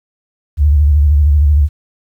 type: tone with vibrato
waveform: sine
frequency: 73.42 Hz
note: D2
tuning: in tune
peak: -6 dBFS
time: 0.57-1.69 s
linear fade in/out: 50 ms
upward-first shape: square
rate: 13 Hz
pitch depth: 74 cents each way
effects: 8-bit